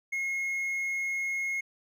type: tone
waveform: triangle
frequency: 2160 Hz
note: C#7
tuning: 45 cents flat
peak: -27 dBFS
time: 0.12-1.61 s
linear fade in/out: 10 ms
effects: none